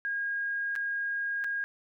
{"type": "tone with dropouts", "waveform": "sine", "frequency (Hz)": 1629, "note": "G#6", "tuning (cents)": -34, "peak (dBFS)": -29, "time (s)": [0.05, 1.64], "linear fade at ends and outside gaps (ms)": 0, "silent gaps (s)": [[0.754, 0.761], [1.44, 1.444]], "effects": []}